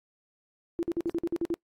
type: tone bursts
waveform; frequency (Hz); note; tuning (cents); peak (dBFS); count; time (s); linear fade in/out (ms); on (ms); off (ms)
sine; 338.1; E4; +44; -25; 9; 0.79-1.541; 0; 39; 50
effects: noise-tail reverb RT60 0.1 s tail -23 dB re dry + AAC 48 kbps